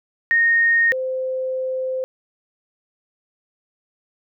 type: tone pair in turn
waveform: sine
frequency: 1852 / 518.5 Hz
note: A#6 / C5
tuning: -12 / -16 cents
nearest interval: octave + minor seventh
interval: 2204 cents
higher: first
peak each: -13 / -21 dBFS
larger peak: first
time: 0.31-0.92 / 0.92-2.04 s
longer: second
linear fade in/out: 0 ms
effects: none